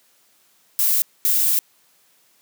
violet noise bursts at uneven times, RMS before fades -18 dBFS, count 2, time 0.79-1.02 / 1.25-1.59 s, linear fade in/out 0 ms, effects white hiss -59 dBFS RMS until 2.41 s + high-pass 150 Hz 12 dB/octave

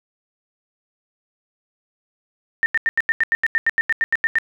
sine tone bursts, 1814 Hz, A#6, 48 cents flat, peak -14 dBFS, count 16, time 2.63-4.385 s, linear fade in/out 0 ms, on 30 ms, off 85 ms, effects none

